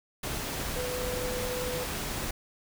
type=tone in noise; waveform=sine; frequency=498.7 Hz; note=B4; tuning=17 cents sharp; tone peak=-33 dBFS; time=0.76-1.84 s; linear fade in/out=5 ms; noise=pink; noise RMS=-34 dBFS; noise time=0.23-2.31 s; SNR=-2 dB; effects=none